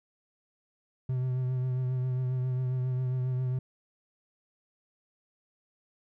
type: tone with vibrato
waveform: triangle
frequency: 127.7 Hz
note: C3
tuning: 42 cents flat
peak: -25 dBFS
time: 1.09-3.59 s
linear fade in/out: 5 ms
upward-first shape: triangle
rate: 7.4 Hz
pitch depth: 32 cents each way
effects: none